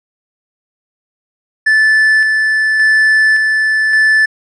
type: tone with tremolo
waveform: triangle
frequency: 1749 Hz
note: A6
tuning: 11 cents flat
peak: -5 dBFS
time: 1.66-4.26 s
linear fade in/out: 10 ms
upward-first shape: square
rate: 0.88 Hz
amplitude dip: 30%
effects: resampled to 22050 Hz